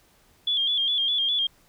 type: tone with vibrato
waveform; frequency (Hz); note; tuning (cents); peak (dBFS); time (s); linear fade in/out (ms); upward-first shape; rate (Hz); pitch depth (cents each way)
sine; 3321; G#7; -1; -21; 0.47-1.47; 5; square; 4.9; 57
effects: pink hiss -60 dBFS RMS until 1.68 s